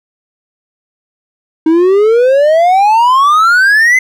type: exponential sweep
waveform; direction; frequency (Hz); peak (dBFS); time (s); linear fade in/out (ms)
triangle; up; 312.7 to 2074; -3; 1.66-3.99; 5
effects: none